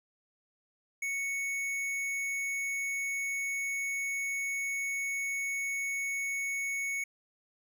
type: tone with hard clipping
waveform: sine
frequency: 2217 Hz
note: C#7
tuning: in tune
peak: -33 dBFS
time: 1.02-7.04 s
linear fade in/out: 5 ms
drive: 12 dB
effects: none